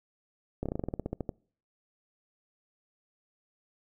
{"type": "slowing click train", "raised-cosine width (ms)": 2, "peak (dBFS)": -19, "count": 14, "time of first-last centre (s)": [0.63, 1.292], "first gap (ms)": 27, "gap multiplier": 1.1, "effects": ["noise-tail reverb RT60 0.5 s tail -26 dB re dry"]}